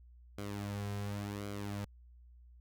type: tone with flanger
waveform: sawtooth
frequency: 101.7 Hz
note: G#2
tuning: 36 cents flat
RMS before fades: -40 dBFS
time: 0.38-1.85 s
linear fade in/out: 5 ms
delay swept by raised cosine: 1.1 to 3.5 ms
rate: 0.91 Hz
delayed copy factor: -0.6
effects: added 60 Hz sine -55 dBFS peak until 2.6 s